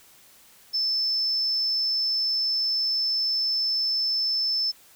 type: tone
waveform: sine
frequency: 5274 Hz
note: E8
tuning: in tune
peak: -22 dBFS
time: 0.73-4.72 s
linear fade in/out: 20 ms
effects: white hiss -54 dBFS RMS until 4.95 s